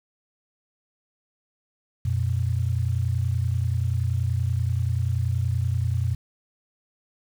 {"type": "tone pair together", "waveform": "sine", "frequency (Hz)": [89.7, 120.15], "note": ["F2", "B2"], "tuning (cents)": [47, -47], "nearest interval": "perfect fourth", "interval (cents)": 506, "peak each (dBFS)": -24, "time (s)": [2.05, 6.15], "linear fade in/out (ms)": 5, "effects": ["8-bit"]}